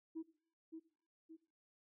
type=tone with echo; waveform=sine; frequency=323.1 Hz; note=E4; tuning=35 cents flat; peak=-40 dBFS; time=0.15-0.23 s; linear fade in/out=20 ms; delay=570 ms; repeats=2; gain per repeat=-6 dB; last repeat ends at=1.37 s; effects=noise-tail reverb RT60 0.5 s tail -18 dB re dry + tanh soft clip ceiling -38 dBFS